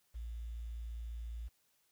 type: tone with quantisation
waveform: sine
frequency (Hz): 57.3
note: A#1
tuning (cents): -29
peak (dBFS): -40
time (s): 0.14-1.49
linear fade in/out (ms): 20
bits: 11
effects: white hiss -75 dBFS RMS until 1.91 s